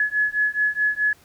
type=beating tone pair; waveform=sine; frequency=1698 / 1702.7 Hz; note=G#6 / G#6; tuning=+38 / +43 cents; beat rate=4.7 Hz; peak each=-22 dBFS; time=0-1.13 s; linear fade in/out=2 ms; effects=pink hiss -54 dBFS RMS until 1.24 s